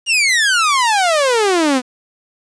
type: exponential sweep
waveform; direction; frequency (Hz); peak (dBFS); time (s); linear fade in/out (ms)
sawtooth; down; 2900 to 243.1; -8; 0.06-1.82; 50
effects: resampled to 22050 Hz + 7-bit